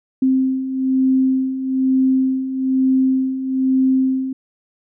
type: beating tone pair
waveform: sine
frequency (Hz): 261.4 / 262.5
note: C4 / C4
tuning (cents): -1 / +6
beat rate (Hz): 1.1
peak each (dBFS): -21 / -15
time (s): 0.22-4.33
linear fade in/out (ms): 5
effects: none